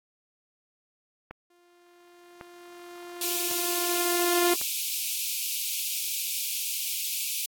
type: click train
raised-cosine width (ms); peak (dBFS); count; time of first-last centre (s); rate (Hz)
0.5; -24; 4; 1.31-4.614; 0.908
type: tone with exponential growth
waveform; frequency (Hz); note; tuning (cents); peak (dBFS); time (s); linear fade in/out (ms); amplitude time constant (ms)
sawtooth; 350; F4; +4; -17; 1.5-4.54; 5; 660
type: high-pass noise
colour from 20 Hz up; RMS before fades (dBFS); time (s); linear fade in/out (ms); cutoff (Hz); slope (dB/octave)
white; -30; 3.21-7.46; 5; 2300; 96
effects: AAC 64 kbps